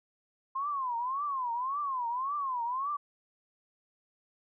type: tone with vibrato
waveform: sine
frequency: 1046.5 Hz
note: C6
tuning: in tune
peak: -30 dBFS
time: 0.55-2.97 s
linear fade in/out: 10 ms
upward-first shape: triangle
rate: 1.8 Hz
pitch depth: 230 cents each way
effects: none